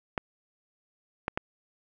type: clicks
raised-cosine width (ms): 0.5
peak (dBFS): -13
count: 3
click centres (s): 0.178 / 1.281 / 1.375
effects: none